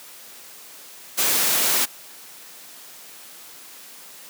white noise, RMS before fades -20 dBFS, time 1.17-1.86 s, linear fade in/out 20 ms, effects white hiss -43 dBFS RMS until 4.29 s + high-pass 200 Hz 12 dB/octave

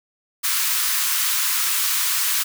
white high-pass noise, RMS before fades -21 dBFS, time 0.43-2.44 s, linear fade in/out 20 ms, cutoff 1000 Hz, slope 48 dB/octave, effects none

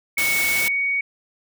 sine tone with pitch glide, 2217 to 2240 Hz, C#7 to C#7, 0 to +18 cents, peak -19 dBFS, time 0.17-1.01 s, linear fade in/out 5 ms, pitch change +18 cents, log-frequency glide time 0.5-0.77 s
white noise, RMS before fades -25 dBFS, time 0.18-0.68 s, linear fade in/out 0 ms
effects none

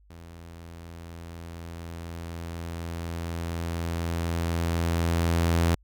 sawtooth tone with level ramp, 84.1 Hz, E2, 35 cents sharp, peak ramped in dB -40 to -16 dBFS, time 0.1-5.75 s, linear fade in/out 5 ms, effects added 50 Hz sine -55 dBFS peak until 5.83 s

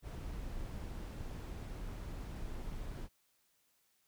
brown noise, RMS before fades -43 dBFS, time 0.02-3.09 s, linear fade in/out 50 ms, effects white hiss -75 dBFS RMS until 4.07 s

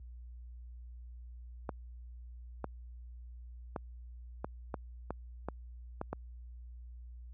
clicks, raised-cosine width 1 ms, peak -22 dBFS, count 9, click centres 1.692 / 2.643 / 3.762 / 4.445 / 4.742 / 5.106 / 5.486 / 6.014 / 6.13 s, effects added 60 Hz sine -43 dBFS peak until 7.33 s + high-pass 60 Hz 12 dB/octave

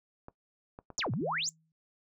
clicks, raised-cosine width 1 ms, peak -31 dBFS, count 6, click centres 0.284 / 0.789 / 0.903 / 0.991 / 1.064 / 1.137 s
sine exponential two-way sweep, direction down then up, 7459 to 105.1 to 7459 Hz, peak -30 dBFS, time 0.98-1.49 s, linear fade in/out 0 ms, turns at 1.12 s
sine tone with exponential decay, 160.1 Hz, D#3, 50 cents sharp, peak -36 dBFS, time 1.21-1.72 s, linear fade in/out 2 ms, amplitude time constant 110 ms
effects noise-tail reverb RT60 0.1 s tail -18 dB re dry

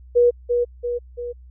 sine tone with echo, 482.8 Hz, B4, 39 cents flat, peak -11 dBFS, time 0.15-0.31 s, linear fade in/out 20 ms, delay 340 ms, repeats 3, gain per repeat -5 dB, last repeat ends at 1.33 s, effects added 62 Hz sine -41 dBFS peak until 1.5 s

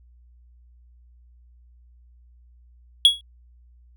triangle tone with exponential decay, 3338 Hz, G#7, 8 cents sharp, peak -5 dBFS, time 3.05-3.21 s, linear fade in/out 1 ms, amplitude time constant 34 ms, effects added 60 Hz sine -50 dBFS peak until 3.96 s

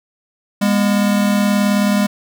square tone pair together, 203.5 / 242.3 Hz, G#3 / B3, -35 / -33 cents, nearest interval minor third, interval 302 cents, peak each -14 / -21 dBFS, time 0.61-2.07 s, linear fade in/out 10 ms, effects none

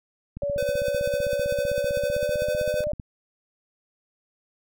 click train, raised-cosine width 5 ms, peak -23 dBFS, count 42, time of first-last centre 0.37-2.998 s, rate 15.6 Hz
sine tone with pitch glide, 571 to 598.4 Hz, D5 to D5, -49 to +32 cents, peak -24 dBFS, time 0.42-2.92 s, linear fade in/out 2 ms, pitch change +81 cents, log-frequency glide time 1.96-2.55 s
square tone with tremolo, 507 Hz, B4, 45 cents sharp, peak -26 dBFS, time 0.58-2.84 s, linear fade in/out 0 ms, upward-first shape sine, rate 11 Hz, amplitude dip 55%
effects none

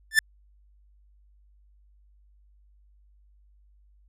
45% pulse tone with exponential growth, 1764 Hz, A6, 4 cents sharp, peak -11 dBFS, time 0.11-0.19 s, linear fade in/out 2 ms, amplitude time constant 17 ms, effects added 50 Hz sine -56 dBFS peak until 4.08 s + resampled to 32000 Hz

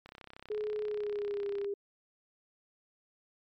click train, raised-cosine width 0.3 ms, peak -32 dBFS, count 53, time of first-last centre 0.06-1.645 s, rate 32.8 Hz
sine tone with pitch glide, 423.3 to 402.6 Hz, G#4 to G4, +33 to +46 cents, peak -32 dBFS, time 0.5-1.74 s, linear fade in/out 5 ms, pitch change -87 cents, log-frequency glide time 0.82-1.5 s
effects MP3 96 kbps

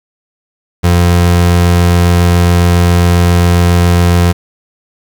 30% pulse tone, 87.31 Hz, F2, in tune, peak -3 dBFS, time 0.83-4.33 s, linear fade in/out 20 ms, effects 7-bit

